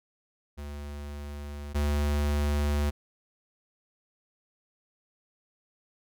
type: tone pair in turn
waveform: square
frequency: 72.6 / 73.15 Hz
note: D2 / D2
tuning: -19 / -6 cents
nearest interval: unison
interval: 13 cents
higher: second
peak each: -37 / -25 dBFS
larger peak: second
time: 0.57-1.74 / 1.74-2.91 s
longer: neither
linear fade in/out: 20 ms
effects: none